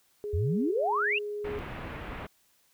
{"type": "tone", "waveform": "sine", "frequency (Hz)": 415.3, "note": "G#4", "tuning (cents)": 0, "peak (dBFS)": -32, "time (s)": [0.24, 1.59], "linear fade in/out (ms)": 0}
{"type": "exponential sweep", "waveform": "sine", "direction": "up", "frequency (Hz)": [74.8, 2900], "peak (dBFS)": -25, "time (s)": [0.33, 1.19], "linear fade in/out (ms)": 10}
{"type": "low-pass noise", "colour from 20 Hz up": "pink", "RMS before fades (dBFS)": -39, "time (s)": [1.44, 2.27], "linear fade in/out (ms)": 10, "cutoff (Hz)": 2600, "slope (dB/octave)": 24}
{"effects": ["white hiss -67 dBFS RMS until 2.73 s"]}